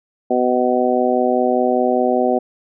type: harmonic tone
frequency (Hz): 125.1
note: B2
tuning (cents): +23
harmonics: 2 / 3 / 4 / 5 / 6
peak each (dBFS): -20 / -20 / -20 / -20 / -20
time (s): 0.3-2.39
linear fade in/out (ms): 10
effects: none